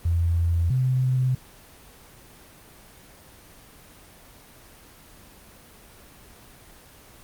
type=tone pair in turn; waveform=sine; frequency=84.7 / 128.64 Hz; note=E2 / C3; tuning=+48 / -29 cents; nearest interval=perfect fifth; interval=723 cents; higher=second; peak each=-19 dBFS; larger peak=neither; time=0.05-0.7 / 0.7-1.35 s; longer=neither; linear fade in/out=5 ms; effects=pink hiss -49 dBFS RMS until 7.23 s + Opus 24 kbps